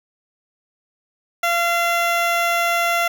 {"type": "tone with notch filter", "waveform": "15% pulse", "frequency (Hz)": 686, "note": "F5", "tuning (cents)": -31, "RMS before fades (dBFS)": -19, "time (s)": [1.43, 3.08], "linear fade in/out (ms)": 5, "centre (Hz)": 8200, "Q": 1.6, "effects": []}